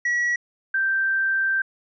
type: tone pair in turn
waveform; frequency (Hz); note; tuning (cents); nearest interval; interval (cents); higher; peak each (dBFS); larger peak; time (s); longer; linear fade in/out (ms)
triangle / sine; 1927 / 1566.8; B6 / G6; -43 / -1; major third; 358; first; -18 / -19; first; 0.05-0.36 / 0.74-1.62; second; 5
effects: resampled to 16000 Hz